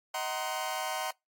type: chord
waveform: sawtooth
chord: C half-diminished seventh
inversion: first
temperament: just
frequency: 627.9 / 753.5 / 941.9 / 1046.5 Hz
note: Eb5 / Gb5 / Bb5 / C6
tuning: +16 / +31 / +18 / 0 cents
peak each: -35 / -32 / -34 / -35 dBFS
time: 0.14-1.11 s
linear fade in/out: 5 ms
effects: noise-tail reverb RT60 0.2 s tail -26 dB re dry + AAC 64 kbps